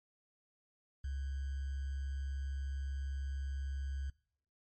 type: tone with sample-and-hold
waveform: sine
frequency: 68.3 Hz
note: C#2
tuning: 25 cents flat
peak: -36 dBFS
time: 1.04-4.1 s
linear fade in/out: 5 ms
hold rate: 1575 Hz
effects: noise-tail reverb RT60 0.7 s tail -24 dB re dry + MP3 32 kbps